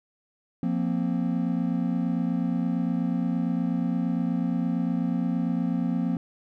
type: chord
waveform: triangle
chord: F suspended fourth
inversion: none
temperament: equal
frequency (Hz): 174.61 / 233.1 / 261.6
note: F3 / Bb3 / C4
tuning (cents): 0 / 0 / 0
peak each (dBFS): -25 / -26 / -27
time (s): 0.63-6.17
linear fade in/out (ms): 2
effects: none